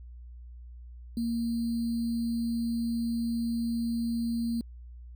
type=tone with sample-and-hold; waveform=sine; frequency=232.5 Hz; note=A#3; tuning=4 cents flat; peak=-27 dBFS; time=1.17-4.61 s; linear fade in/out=2 ms; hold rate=4410 Hz; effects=added 60 Hz sine -43 dBFS peak until 5.15 s